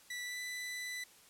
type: tone with pitch glide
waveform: sawtooth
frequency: 1966 to 1991.1 Hz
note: B6 to B6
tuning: -8 to +14 cents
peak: -36 dBFS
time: 0.1-1.04 s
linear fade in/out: 5 ms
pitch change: +22 cents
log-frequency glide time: 0.23-0.39 s
effects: white hiss -61 dBFS RMS until 1.29 s + low-pass 12000 Hz 12 dB/octave